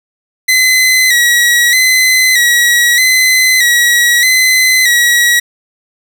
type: tone with vibrato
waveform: sawtooth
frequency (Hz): 1975.5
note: B6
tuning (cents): 0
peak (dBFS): -3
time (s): 0.48-5.4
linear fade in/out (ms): 10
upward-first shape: square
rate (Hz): 0.8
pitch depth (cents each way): 52
effects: none